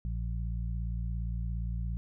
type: harmonic tone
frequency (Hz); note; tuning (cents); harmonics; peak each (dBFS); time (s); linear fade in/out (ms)
57.3; A#1; -29; 1 / 2 / 3; -32 / -38 / -42; 0.05-1.97; 0
effects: none